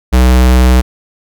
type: tone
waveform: square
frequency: 62.9 Hz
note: B1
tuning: 32 cents sharp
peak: -5 dBFS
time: 0.12-0.82 s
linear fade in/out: 20 ms
effects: none